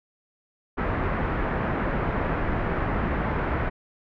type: low-pass noise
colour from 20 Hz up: pink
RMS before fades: -26 dBFS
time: 0.77-3.7 s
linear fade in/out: 20 ms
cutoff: 1900 Hz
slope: 24 dB/octave
effects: none